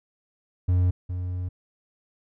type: tone pair in turn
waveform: triangle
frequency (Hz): 90.2 / 90.2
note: F#2 / F#2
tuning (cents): -44 / -44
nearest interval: unison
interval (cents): 0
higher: neither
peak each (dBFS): -16 / -25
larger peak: first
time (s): 0.68-0.91 / 1.09-1.49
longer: second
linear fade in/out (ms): 10
effects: none